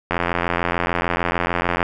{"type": "click train", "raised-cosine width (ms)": 0.5, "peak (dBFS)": -4, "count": 150, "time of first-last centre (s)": [0.11, 1.829], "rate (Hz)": 86.7, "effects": []}